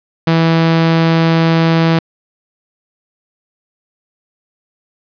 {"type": "tone", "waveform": "sawtooth", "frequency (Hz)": 164.1, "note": "E3", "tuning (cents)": -8, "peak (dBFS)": -5, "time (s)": [0.27, 1.99], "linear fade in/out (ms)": 5, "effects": ["resampled to 11025 Hz", "7-bit"]}